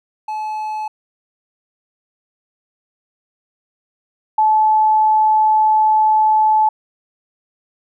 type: tone pair in turn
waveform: triangle / sine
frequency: 860 / 864.8 Hz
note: A5 / A5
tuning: -40 / -30 cents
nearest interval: unison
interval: 10 cents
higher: second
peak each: -19 / -10 dBFS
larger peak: second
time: 0.28-0.88 / 4.38-6.69 s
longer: second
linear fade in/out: 5 ms
effects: none